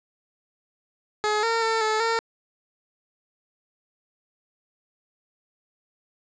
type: tone with pitch steps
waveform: 15% pulse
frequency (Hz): 423.5 / 457.3 / 449.1 / 434.2 / 456.1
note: G#4 / A#4 / A4 / A4 / A#4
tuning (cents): +34 / -33 / +35 / -23 / -38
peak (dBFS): -15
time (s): 1.24-2.19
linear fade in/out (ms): 0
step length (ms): 190
effects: resampled to 16000 Hz + 8-bit